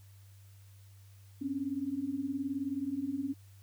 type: beating tone pair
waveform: sine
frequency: 261.6 / 280.6 Hz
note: C4 / C#4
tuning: 0 / +21 cents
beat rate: 19 Hz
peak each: -37 / -34 dBFS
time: 1.41-3.34 s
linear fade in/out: 10 ms
effects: added 98 Hz sine -53 dBFS peak until 3.62 s + white hiss -66 dBFS RMS until 3.62 s